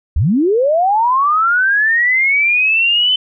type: linear sweep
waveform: sine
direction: up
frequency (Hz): 55.1 to 3058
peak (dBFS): -10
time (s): 0.16-3.16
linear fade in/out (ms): 5
effects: none